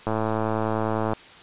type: click train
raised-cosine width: 1 ms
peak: -11 dBFS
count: 118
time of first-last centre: 0.07-1.134 s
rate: 110 Hz
effects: white hiss -46 dBFS RMS until 1.42 s + resampled to 8000 Hz